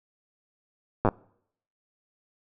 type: slowing click train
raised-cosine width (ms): 1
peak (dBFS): -8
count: 5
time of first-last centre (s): 1.05-1.088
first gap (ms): 8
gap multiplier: 1.11
effects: noise-tail reverb RT60 0.7 s tail -26 dB re dry